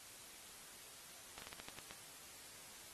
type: slowing click train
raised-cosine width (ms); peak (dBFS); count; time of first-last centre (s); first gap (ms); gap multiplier
0.2; -30; 8; 1.38-1.91; 41; 1.2
effects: white hiss -56 dBFS RMS until 2.93 s + AAC 32 kbps